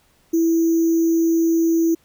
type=tone with sample-and-hold; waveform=sine; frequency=330.6 Hz; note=E4; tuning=5 cents sharp; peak=-14 dBFS; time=0.33-1.95 s; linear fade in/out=10 ms; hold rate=6300 Hz; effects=pink hiss -59 dBFS RMS until 2.04 s